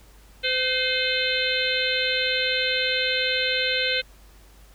harmonic tone with a mistuned harmonic, 512 Hz, C5, 38 cents flat, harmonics 1 / 3 / 4 / 5 / 6 / 7 / 8, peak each -29 / -29 / -29 / -29 / -29 / -29 / -29 dBFS, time 0.43-4.02 s, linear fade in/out 20 ms, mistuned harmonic 4, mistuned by +49 cents, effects added 50 Hz sine -49 dBFS peak until 4.74 s + pink hiss -55 dBFS RMS until 4.74 s

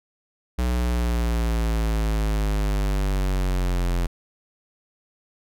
square linear sweep, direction down, 61.74 to 43.18 Hz, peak -21 dBFS, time 0.58-4.07 s, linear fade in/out 10 ms, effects none

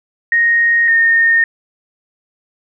sine tone pair in turn, 1864.7 / 1835.8 Hz, A#6 / A#6, 0 / -27 cents, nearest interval unison, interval 27 cents, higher first, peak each -9 / -8 dBFS, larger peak second, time 0.32-0.88 / 0.88-1.44 s, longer neither, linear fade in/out 2 ms, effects none

